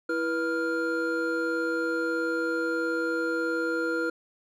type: tone cluster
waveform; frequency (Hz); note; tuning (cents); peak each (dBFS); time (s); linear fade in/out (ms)
triangle; 329.6 / 486.5 / 1401; E4 / B4 / F6; 0 / -26 / +5; -28; 0.09-4.1; 5
effects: none